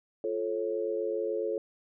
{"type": "chord", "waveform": "sine", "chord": "F augmented", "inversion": "none", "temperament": "just", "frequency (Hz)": [349.2, 436.5, 545.7], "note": ["F4", "A4", "C#5"], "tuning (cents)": [0, -14, -27], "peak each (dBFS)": [-35, -31, -34], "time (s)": [0.24, 1.58], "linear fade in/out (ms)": 2, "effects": []}